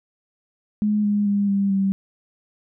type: tone with pitch steps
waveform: sine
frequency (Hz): 210 / 206 / 202.1 / 198.33 / 194.58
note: G#3 / G#3 / G#3 / G3 / G3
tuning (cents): +19 / -14 / -47 / +20 / -13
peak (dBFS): -17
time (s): 0.82-1.92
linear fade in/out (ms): 0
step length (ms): 220
effects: none